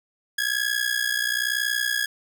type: ring-modulated tone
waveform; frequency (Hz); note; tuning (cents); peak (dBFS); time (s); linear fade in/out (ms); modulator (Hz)
sawtooth; 1665; G#6; +4; -16; 0.38-2.06; 5; 30.5
effects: none